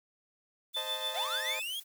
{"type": "noise", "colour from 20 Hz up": "blue", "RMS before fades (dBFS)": -50, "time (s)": [0.73, 1.84], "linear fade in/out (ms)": 20}
{"type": "tone with tremolo", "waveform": "triangle", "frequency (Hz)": 3520, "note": "A7", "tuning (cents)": 0, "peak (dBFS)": -30, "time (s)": [0.74, 1.62], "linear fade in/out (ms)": 10, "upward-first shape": "sine", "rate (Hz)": 6.9, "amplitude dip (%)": 80}
{"type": "chord", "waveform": "sawtooth", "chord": "A diminished", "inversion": "first", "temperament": "equal with one note detuned", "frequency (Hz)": [520.8, 622.3, 880], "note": ["C5", "Eb5", "A5"], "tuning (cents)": [-8, 0, 0], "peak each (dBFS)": -39, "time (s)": [0.76, 1.6], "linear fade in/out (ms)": 10}
{"type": "linear sweep", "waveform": "45% pulse", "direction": "up", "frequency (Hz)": [596, 3372], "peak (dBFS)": -35, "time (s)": [1.14, 1.8], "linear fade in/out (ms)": 5}
{"effects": []}